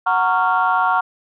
sine chord, Gb major seventh, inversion none, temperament just, 740 / 925 / 1110 / 1387.5 Hz, Gb5 / Bb5 / Db6 / F6, 0 / -14 / +2 / -12 cents, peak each -19 dBFS, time 0.06-1.01 s, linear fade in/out 10 ms, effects tanh soft clip ceiling -6 dBFS

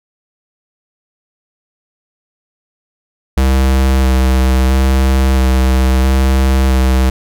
square tone with vibrato, 65.41 Hz, C2, in tune, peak -9 dBFS, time 3.37-7.1 s, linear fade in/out 5 ms, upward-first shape square, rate 0.75 Hz, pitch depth 15 cents each way, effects none

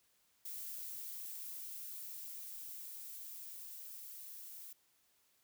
violet noise with level ramp, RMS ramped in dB -45 to -51 dBFS, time 0.45-4.73 s, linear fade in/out 5 ms, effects white hiss -74 dBFS RMS until 5.43 s

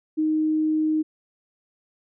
sine tone, 311.1 Hz, D#4, in tune, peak -19 dBFS, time 0.17-1.03 s, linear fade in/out 20 ms, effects none

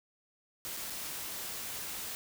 white noise with dropouts, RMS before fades -40 dBFS, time 0.65-2.15 s, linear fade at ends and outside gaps 0 ms, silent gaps 0.767-0.771 / 0.9-0.904 s, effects none

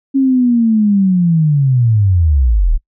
sine linear sweep, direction down, 274.5 to 32.7 Hz, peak -8 dBFS, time 0.14-2.78 s, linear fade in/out 20 ms, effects noise-tail reverb RT60 0.1 s tail -23 dB re dry

